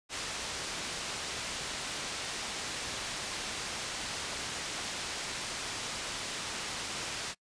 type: low-pass noise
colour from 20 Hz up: white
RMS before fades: -38 dBFS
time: 0.09-7.35 s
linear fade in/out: 50 ms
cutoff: 6000 Hz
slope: 12 dB/octave
effects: noise-tail reverb RT60 0.1 s tail -25 dB re dry + resampled to 22050 Hz